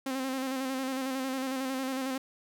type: tone with vibrato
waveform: sawtooth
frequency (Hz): 263.6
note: C4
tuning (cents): +13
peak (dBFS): -27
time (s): 0.06-2.18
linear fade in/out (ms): 5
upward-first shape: square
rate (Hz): 11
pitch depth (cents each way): 33
effects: none